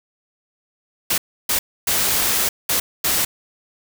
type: noise bursts at uneven times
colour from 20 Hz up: white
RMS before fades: -19 dBFS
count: 5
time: 1.1-1.18 / 1.49-1.59 / 1.87-2.49 / 2.69-2.8 / 3.04-3.25 s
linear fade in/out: 5 ms
effects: none